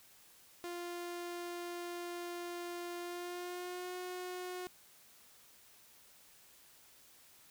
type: tone with pitch glide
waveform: sawtooth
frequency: 348.9 to 362.7 Hz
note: F4 to F#4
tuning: -2 to -34 cents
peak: -37 dBFS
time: 0.64-4.67 s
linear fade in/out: 0 ms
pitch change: +68 cents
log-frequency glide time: 2.99-3.96 s
effects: white hiss -62 dBFS RMS until 7.5 s